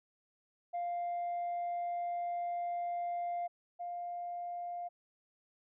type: tone pair in turn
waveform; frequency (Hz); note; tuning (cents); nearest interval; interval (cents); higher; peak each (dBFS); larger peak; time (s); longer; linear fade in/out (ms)
sine; 698.5 / 701.6; F5 / F5; 0 / +8; unison; 8; second; -32 / -37; first; 0.73-3.48 / 3.79-4.89; first; 20
effects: tanh soft clip ceiling -32 dBFS